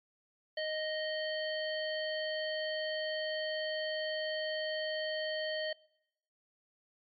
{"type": "harmonic tone with a mistuned harmonic", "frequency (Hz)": 622.3, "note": "D#5", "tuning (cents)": 0, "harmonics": [1, 3, 5, 7], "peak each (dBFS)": [-35, -40, -42, -43], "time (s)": [0.57, 5.73], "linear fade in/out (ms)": 5, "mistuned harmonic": 7, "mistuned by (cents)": 32, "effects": ["noise-tail reverb RT60 0.8 s tail -24 dB re dry", "MP3 64 kbps"]}